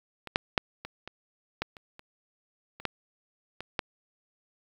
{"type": "clicks", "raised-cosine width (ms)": 0.3, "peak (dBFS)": [-23, -7, -6, -22, -23, -13, -30, -30, -29, -11, -21, -11], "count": 12, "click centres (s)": [0.273, 0.359, 0.578, 0.85, 1.076, 1.62, 1.768, 1.994, 2.8, 2.853, 3.606, 3.792], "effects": ["8-bit"]}